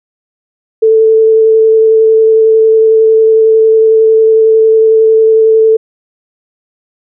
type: tone with vibrato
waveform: sine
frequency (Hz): 442.5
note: A4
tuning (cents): +10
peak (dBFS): -3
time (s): 0.82-5.77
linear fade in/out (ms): 10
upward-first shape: square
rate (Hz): 11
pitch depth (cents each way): 8
effects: none